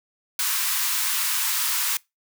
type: high-pass noise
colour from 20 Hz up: white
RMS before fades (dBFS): -24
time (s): 0.39-1.97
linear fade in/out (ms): 2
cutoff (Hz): 890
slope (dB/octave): 96
effects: noise-tail reverb RT60 0.2 s tail -23 dB re dry